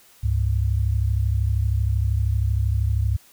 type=tone pair together; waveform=sine; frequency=69.3 / 102.14 Hz; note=C#2 / G#2; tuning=0 / -28 cents; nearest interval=perfect fifth; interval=672 cents; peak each=-21 dBFS; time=0.23-3.17 s; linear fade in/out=10 ms; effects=white hiss -53 dBFS RMS until 3.32 s